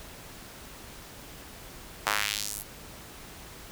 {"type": "tone with high-pass filter sweep", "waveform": "square", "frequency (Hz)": 51.91, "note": "G#1", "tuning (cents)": 0, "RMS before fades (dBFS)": -31, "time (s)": [2.06, 2.63], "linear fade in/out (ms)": 5, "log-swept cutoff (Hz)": [940, 12000], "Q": 1.3, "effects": ["pink hiss -46 dBFS RMS until 3.71 s"]}